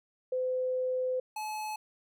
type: tone pair in turn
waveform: sine / square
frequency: 510 / 857.7 Hz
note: C5 / A5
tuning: -44 / -44 cents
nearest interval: major sixth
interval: 900 cents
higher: second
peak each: -28 / -35 dBFS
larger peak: first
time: 0.32-1.2 / 1.36-1.76 s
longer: first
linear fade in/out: 5 ms
effects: none